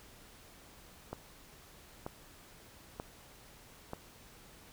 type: click train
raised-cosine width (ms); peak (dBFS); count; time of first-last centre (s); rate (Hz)
1; -25; 4; 1.13-3.934; 1.07
effects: pink hiss -57 dBFS RMS until 4.72 s